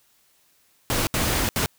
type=noise bursts at uneven times; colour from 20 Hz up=pink; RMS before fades=-23 dBFS; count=3; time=0.9-1.07 / 1.14-1.49 / 1.56-1.66 s; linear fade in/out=0 ms; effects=white hiss -62 dBFS RMS until 1.78 s